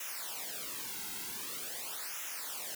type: noise with flanger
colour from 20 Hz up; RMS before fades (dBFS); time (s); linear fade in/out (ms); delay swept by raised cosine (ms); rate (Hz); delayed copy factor
white; -41; 0-2.75; 5; 0.22 to 1.72; 0.45; -0.9
effects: none